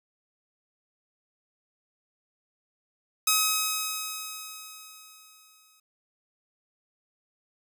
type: tone with exponential decay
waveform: 5% pulse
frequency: 1271 Hz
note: D#6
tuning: 36 cents sharp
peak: -8 dBFS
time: 3.27-5.8 s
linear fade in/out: 5 ms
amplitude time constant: 550 ms
effects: none